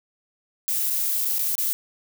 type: noise with dropouts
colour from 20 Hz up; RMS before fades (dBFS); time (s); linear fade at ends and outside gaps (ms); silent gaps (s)
violet; -24; 0.68-1.73; 0; 0.901-0.905 / 1.248-1.253 / 1.384-1.392 / 1.553-1.581
effects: none